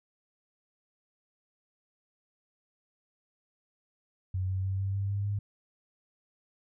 sine tone with pitch steps, 93.1 / 94.51 / 95.94 / 97.39 / 98.86 / 100.36 / 101.88 Hz, F#2 / F#2 / G2 / G2 / G2 / G2 / G#2, +11 / +37 / -37 / -11 / +15 / +41 / -33 cents, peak -28 dBFS, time 4.34-5.39 s, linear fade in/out 5 ms, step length 150 ms, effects none

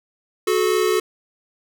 square tone pair together, 368.4 / 432.3 Hz, F#4 / A4, -7 / -31 cents, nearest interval minor third, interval 276 cents, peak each -20 dBFS, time 0.47-1 s, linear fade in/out 5 ms, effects none

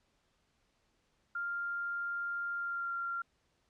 sine tone with pitch glide, 1396.9 to 1382.5 Hz, F6 to F6, 0 to -18 cents, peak -34 dBFS, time 1.35-3.22 s, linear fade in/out 5 ms, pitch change -18 cents, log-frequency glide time 2.55-2.93 s, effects pink hiss -75 dBFS RMS until 3.69 s + low-pass 7000 Hz 12 dB/octave

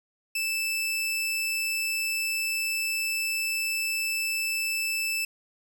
sawtooth tone, 2637 Hz, E7, in tune, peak -23 dBFS, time 0.35-5.25 s, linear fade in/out 5 ms, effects 10-bit

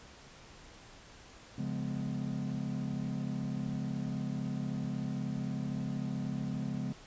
triangle chord, C# dominant seventh, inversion none, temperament equal with one note detuned, 138.59 / 174.61 / 207.7 / 251.4 Hz, C#3 / E#3 / G#3 / B3, 0 / 0 / 0 / +31 cents, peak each -36 / -39 / -36 / -38 dBFS, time 1.58-6.93 s, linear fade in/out 5 ms, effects pink hiss -54 dBFS RMS until 7.06 s + resampled to 16000 Hz

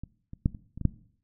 clicks, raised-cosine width 5 ms, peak -25 / -28 / -10 / -29 / -27 / -22 / -9 dBFS, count 7, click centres 0.036 / 0.334 / 0.459 / 0.548 / 0.776 / 0.813 / 0.853 s, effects noise-tail reverb RT60 0.6 s tail -20 dB re dry

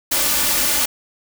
white noise with comb filter, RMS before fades -18 dBFS, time 0.11-0.86 s, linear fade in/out 10 ms, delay 3.4 ms, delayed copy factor +0.5, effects none

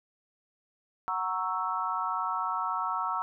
sine chord, F# dominant seventh, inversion none, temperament equal, 740 / 932.3 / 1108.7 / 1318.5 Hz, F#5 / A#5 / C#6 / E6, 0 / 0 / 0 / 0 cents, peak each -37 / -33 / -34 / -32 dBFS, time 1.08-3.22 s, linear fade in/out 0 ms, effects none

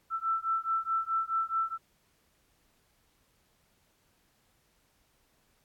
sine beating tone pair, 1329 / 1333.7 Hz, E6 / E6, +14 / +20 cents, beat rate 4.7 Hz, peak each -31 dBFS, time 0.1-1.78 s, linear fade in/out 50 ms, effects pink hiss -70 dBFS RMS until 5.64 s + AAC 64 kbps

